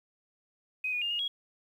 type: tone with pitch steps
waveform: sine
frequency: 2514 / 2454 / 2814 / 2856 / 3309 Hz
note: D#7 / D#7 / F7 / F7 / G#7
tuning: +17 / -25 / +12 / +38 / -7 cents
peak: -29 dBFS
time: 0.84-1.28 s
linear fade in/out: 5 ms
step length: 88 ms
effects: 10-bit